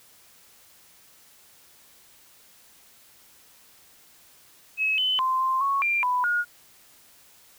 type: tone with pitch steps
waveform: sine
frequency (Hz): 2571 / 3031 / 1039 / 1047 / 1106 / 2381 / 994 / 1436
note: E7 / F#7 / C6 / C6 / C#6 / D7 / B5 / F6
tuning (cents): -44 / +41 / -12 / +1 / -4 / +23 / +11 / +48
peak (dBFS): -21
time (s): 4.77-6.45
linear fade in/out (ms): 50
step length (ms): 210
effects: white hiss -55 dBFS RMS until 7.58 s